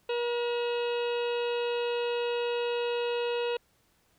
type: harmonic tone with a mistuned harmonic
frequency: 478.1 Hz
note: A#4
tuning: 44 cents sharp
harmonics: 1 / 2 / 3 / 4 / 5 / 6 / 7 / 8 / 9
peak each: -28 / -38 / -43 / -48 / -41 / -42 / -49 / -47 / -53 dBFS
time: 0.09-3.57 s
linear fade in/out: 5 ms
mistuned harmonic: 5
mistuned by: +120 cents
effects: pink hiss -68 dBFS RMS until 4.18 s